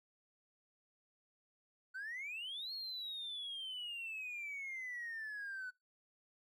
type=exponential two-way sweep; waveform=triangle; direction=up then down; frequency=1481 to 4339 to 1481 Hz; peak=-39 dBFS; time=1.94-5.71 s; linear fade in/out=20 ms; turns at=2.73 s; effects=noise-tail reverb RT60 0.2 s tail -25 dB re dry + tanh soft clip ceiling -38 dBFS